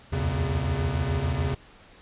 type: tone cluster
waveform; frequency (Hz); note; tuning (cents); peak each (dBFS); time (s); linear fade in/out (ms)
square; 67.6 / 80.9 / 87.8 / 117.9 / 135.8; C#2 / E2 / F2 / A#2 / C#3; -43 / -32 / +10 / +20 / -35; -35 / -29 / -32 / -37 / -29; 0.12-1.55; 10
effects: pink hiss -52 dBFS RMS until 2.01 s + resampled to 8000 Hz